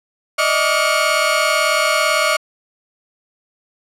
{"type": "tone cluster", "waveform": "30% pulse", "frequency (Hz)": [602, 640, 1147, 1419, 2194], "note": ["D5", "D#5", "D6", "F6", "C#7"], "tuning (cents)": [43, 49, -41, 27, -18], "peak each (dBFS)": -18, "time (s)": [0.38, 2.37], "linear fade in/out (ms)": 10, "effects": ["low-pass 11000 Hz 12 dB/octave"]}